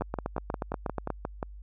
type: two click trains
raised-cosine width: 1 ms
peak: -17 / -16 dBFS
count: 9 / 10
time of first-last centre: 0.01-1.428 / 0.02-1.103 s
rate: 5.64 / 8.31 Hz
effects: added 50 Hz sine -42 dBFS peak until 1.62 s